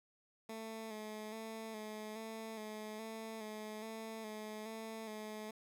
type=tone with vibrato; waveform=15% pulse; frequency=218.4 Hz; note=A3; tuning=13 cents flat; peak=-38 dBFS; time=0.49-5.51 s; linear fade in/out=5 ms; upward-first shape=square; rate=1.2 Hz; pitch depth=31 cents each way; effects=none